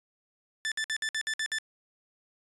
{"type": "tone bursts", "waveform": "sawtooth", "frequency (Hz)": 1760, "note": "A6", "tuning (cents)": 0, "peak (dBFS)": -25, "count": 8, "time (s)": [0.65, 1.585], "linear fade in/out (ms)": 0, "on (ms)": 67, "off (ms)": 57, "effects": ["resampled to 22050 Hz"]}